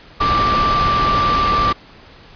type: tone in noise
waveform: sine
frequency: 1174.7 Hz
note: D6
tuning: in tune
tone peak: -14 dBFS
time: 0.2-1.73 s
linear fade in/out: 10 ms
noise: pink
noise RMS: -20 dBFS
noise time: 0.2-1.73 s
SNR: +3 dB
effects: pink hiss -43 dBFS RMS until 2.35 s + resampled to 11025 Hz